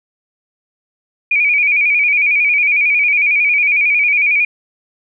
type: tone with vibrato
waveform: sine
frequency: 2358 Hz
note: D7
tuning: 6 cents sharp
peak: -10 dBFS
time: 1.31-4.45 s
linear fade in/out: 5 ms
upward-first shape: square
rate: 11 Hz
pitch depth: 56 cents each way
effects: none